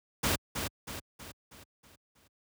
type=noise with echo; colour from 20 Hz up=pink; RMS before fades=-28 dBFS; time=0.23-0.36 s; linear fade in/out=10 ms; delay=320 ms; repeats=6; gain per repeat=-6 dB; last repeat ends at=2.28 s; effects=high-pass 60 Hz 12 dB/octave